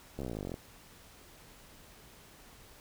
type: slowing click train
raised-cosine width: 2 ms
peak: -25 dBFS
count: 20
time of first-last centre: 0.19-0.542 s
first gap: 14 ms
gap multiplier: 1.03
effects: pink hiss -56 dBFS RMS until 2.8 s